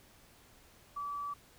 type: tone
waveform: sine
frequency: 1152 Hz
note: D6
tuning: 34 cents flat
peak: -36 dBFS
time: 0.96-1.34 s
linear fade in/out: 10 ms
effects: pink hiss -61 dBFS RMS until 1.58 s